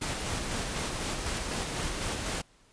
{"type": "noise with tremolo", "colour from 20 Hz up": "pink", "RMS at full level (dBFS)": -32, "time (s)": [0.01, 2.42], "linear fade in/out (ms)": 10, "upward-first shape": "square", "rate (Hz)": 4, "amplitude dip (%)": 25, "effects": ["pink hiss -62 dBFS RMS until 2.72 s", "resampled to 22050 Hz"]}